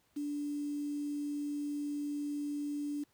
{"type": "tone with quantisation", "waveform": "sine", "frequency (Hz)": 291.2, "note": "D4", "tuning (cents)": -15, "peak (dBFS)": -34, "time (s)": [0.16, 3.04], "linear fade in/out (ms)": 10, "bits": 9, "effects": ["pink hiss -72 dBFS RMS until 3.13 s", "high-pass 60 Hz 12 dB/octave"]}